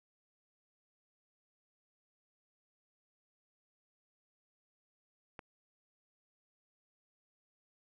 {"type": "click", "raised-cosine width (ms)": 0.5, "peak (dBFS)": -30, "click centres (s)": 5.392, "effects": []}